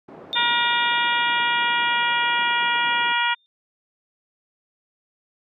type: band-pass noise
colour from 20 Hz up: pink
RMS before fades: -42 dBFS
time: 0.08-3.13 s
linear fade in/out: 5 ms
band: 260 to 790 Hz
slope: 12 dB/octave
type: tone with exponential decay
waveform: sine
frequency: 3620 Hz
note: A7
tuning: 48 cents sharp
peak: -22 dBFS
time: 0.33-3.46 s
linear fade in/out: 0 ms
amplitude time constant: 680 ms
type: harmonic tone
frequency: 476.1 Hz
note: A#4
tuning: 37 cents sharp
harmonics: 2 / 3 / 4 / 5 / 6 / 7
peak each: -23 / -25 / -26 / -27 / -28 / -28 dBFS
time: 0.35-3.35 s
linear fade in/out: 20 ms
effects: none